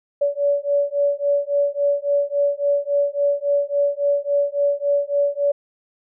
sine beating tone pair, 569 / 572.6 Hz, C#5 / D5, +45 / -44 cents, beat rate 3.6 Hz, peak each -20 dBFS, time 0.21-5.52 s, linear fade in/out 10 ms, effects none

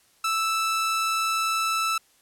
sawtooth tone, 1318.5 Hz, E6, in tune, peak -19 dBFS, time 0.24-1.98 s, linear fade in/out 5 ms, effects white hiss -61 dBFS RMS until 2.21 s + low-pass 12000 Hz 12 dB/octave

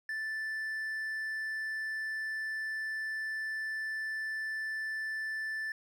triangle tone, 1760 Hz, A6, in tune, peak -32 dBFS, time 0.09-5.72 s, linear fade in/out 2 ms, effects none

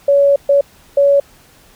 sine tone bursts at uneven times, 563 Hz, C#5, 27 cents sharp, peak -7 dBFS, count 3, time 0.08-0.36 / 0.49-0.61 / 0.97-1.2 s, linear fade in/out 5 ms, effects pink hiss -47 dBFS RMS until 1.75 s

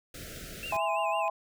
pink band-stop noise, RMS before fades -43 dBFS, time 0.14-0.77 s, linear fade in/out 5 ms, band 690 to 1300 Hz, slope 96 dB/octave
triangle tone with vibrato, 2637 Hz, E7, in tune, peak -35 dBFS, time 0.63-1.28 s, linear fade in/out 0 ms, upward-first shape sine, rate 6 Hz, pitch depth 110 cents each way
sine chord, E augmented, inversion none, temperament just, 659.3 / 824.1 / 1030.1 Hz, E5 / G#5 / B#5, 0 / -14 / -27 cents, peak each -31 dBFS, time 0.72-1.3 s, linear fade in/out 5 ms
effects none

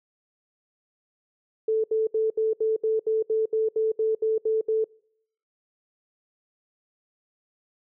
sine tone bursts, 440 Hz, A4, in tune, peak -20 dBFS, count 14, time 1.68-4.843 s, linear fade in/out 5 ms, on 160 ms, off 71 ms, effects noise-tail reverb RT60 0.7 s tail -26 dB re dry

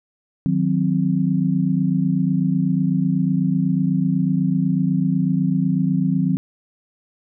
sine chord, C diminished, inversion first, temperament equal with one note detuned, 155.56 / 183.61 / 261.6 Hz, Eb3 / Gb3 / C4, 0 / -13 / 0 cents, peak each -21 / -19 / -22 dBFS, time 0.46-6.37 s, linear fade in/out 0 ms, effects none

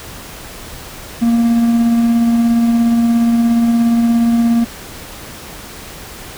triangle tone with tremolo, 233.1 Hz, A#3, in tune, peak -6 dBFS, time 1.21-4.65 s, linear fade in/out 20 ms, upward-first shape triangle, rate 17 Hz, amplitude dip 30%, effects pink hiss -32 dBFS RMS until 6.37 s

